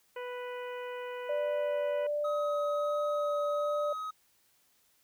harmonic tone, 493.9 Hz, B4, in tune, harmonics 1 / 2 / 3 / 4 / 5 / 6, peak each -38 / -44 / -48 / -50 / -52 / -54 dBFS, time 0.16-2.07 s, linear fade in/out 5 ms
sine tone with vibrato, 587.3 Hz, D5, in tune, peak -29 dBFS, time 1.29-3.93 s, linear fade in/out 5 ms, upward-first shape sine, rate 1.3 Hz, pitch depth 9 cents each way
triangle tone, 1266 Hz, D#6, 30 cents sharp, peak -33 dBFS, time 2.24-4.11 s, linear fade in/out 10 ms
effects white hiss -69 dBFS RMS until 5.03 s

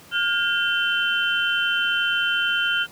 sine tone cluster, 1420 / 1594 / 2719 / 3091 Hz, F6 / G6 / F7 / G7, +28 / +28 / -47 / -25 cents, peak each -22 / -29 / -29 / -24 dBFS, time 0.11-2.87 s, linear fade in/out 50 ms, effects pink hiss -47 dBFS RMS until 2.91 s + high-pass 100 Hz 12 dB/octave

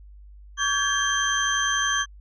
sine tone cluster, 1137 / 1585 / 1696 / 3187 / 6160 Hz, C#6 / G6 / G#6 / G7 / G8, +44 / +19 / +36 / +28 / -31 cents, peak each -27 dBFS, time 0.57-2.06 s, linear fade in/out 50 ms, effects tanh soft clip ceiling -11 dBFS + added 50 Hz sine -43 dBFS peak until 2.2 s

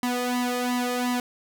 sawtooth tone with flanger, 246.9 Hz, B3, in tune, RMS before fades -26 dBFS, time 0.03-1.2 s, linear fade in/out 2 ms, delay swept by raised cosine 1 to 1.66 ms, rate 2.8 Hz, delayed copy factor +0.8, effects none

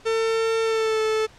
45% pulse tone with pitch glide, 450.1 to 436.8 Hz, A4 to A4, +39 to -13 cents, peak -20 dBFS, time 0.05-1.27 s, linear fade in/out 20 ms, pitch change -52 cents, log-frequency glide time 0.62-1.01 s, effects pink hiss -50 dBFS RMS until 1.38 s + low-pass 6000 Hz 12 dB/octave

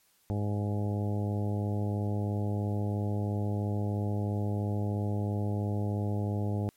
harmonic tone with a mistuned harmonic, 103 Hz, G#2, 14 cents flat, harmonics 1 / 2 / 3 / 4 / 5 / 6 / 7 / 8, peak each -29 / -35 / -39 / -41 / -43 / -45 / -46 / -47 dBFS, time 0.3-6.69 s, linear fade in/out 0 ms, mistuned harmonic 8, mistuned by +29 cents, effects white hiss -67 dBFS RMS until 6.76 s + MP3 64 kbps

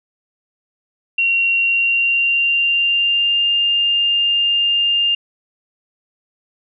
sine tone with pitch glide, 2747 to 2806 Hz, F7 to F7, -29 to +8 cents, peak -13 dBFS, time 1.18-5.15 s, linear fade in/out 5 ms, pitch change +37 cents, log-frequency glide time 1.51-3.45 s, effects none

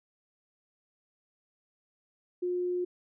sine tone, 357.8 Hz, F4, 42 cents sharp, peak -28 dBFS, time 2.42-2.85 s, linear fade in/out 10 ms, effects none

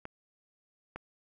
clicks, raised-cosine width 0.5 ms, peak -25 dBFS, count 2, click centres 0.054 / 0.96 s, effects none

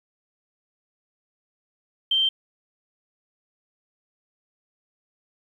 sine tone, 3136 Hz, G7, in tune, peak -18 dBFS, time 2.11-2.29 s, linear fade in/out 5 ms, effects 9-bit

